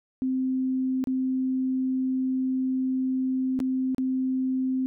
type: tone with dropouts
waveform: sine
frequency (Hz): 260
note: C4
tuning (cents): -11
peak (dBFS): -23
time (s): 0.22-4.86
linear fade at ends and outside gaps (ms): 0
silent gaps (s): 1.04-1.072 / 3.591-3.602 / 3.947-3.982
effects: none